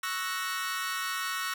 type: chord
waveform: sawtooth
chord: F# dominant seventh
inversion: second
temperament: equal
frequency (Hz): 1108.7 / 1318.5 / 1480 / 1864.7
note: C#6 / E6 / F#6 / A#6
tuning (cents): 0 / 0 / 0 / 0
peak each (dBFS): -33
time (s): 0.03-1.54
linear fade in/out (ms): 5
effects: none